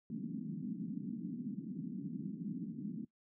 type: band-pass noise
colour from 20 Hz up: white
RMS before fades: -42 dBFS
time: 0.1-3.05 s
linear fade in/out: 2 ms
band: 160 to 270 Hz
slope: 48 dB/octave
effects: noise-tail reverb RT60 0.1 s tail -19 dB re dry